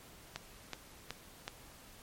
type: click train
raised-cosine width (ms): 0.2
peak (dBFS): -21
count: 4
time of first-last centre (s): 0.36-1.479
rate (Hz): 2.68
effects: pink hiss -56 dBFS RMS until 2.02 s + MP3 64 kbps